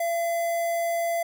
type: tone with notch filter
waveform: square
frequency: 678 Hz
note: E5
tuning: 49 cents sharp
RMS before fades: -26 dBFS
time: 0-1.23 s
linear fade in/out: 5 ms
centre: 3900 Hz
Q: 0.89
effects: none